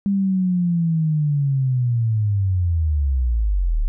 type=linear sweep; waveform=sine; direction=down; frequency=200.9 to 34 Hz; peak=-16 dBFS; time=0.06-3.88 s; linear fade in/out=0 ms; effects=none